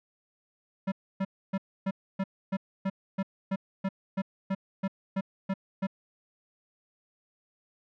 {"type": "tone bursts", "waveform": "square", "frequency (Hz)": 193.1, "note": "G3", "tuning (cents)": -26, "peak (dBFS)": -27, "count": 16, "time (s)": [0.87, 5.87], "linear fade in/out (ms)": 10, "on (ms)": 50, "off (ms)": 280, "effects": ["low-pass 2000 Hz 12 dB/octave"]}